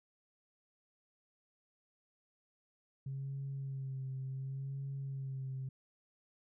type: tone with vibrato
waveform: sine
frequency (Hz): 134.8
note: C#3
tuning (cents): -48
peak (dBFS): -37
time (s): 3.06-5.69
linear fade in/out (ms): 5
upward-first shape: sine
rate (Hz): 0.69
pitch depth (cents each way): 34
effects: tanh soft clip ceiling -34 dBFS